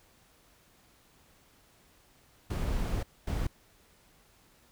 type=noise bursts at uneven times; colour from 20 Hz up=brown; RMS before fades=-31 dBFS; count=2; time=2.5-3.03 / 3.27-3.47 s; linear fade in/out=5 ms; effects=pink hiss -63 dBFS RMS until 4.71 s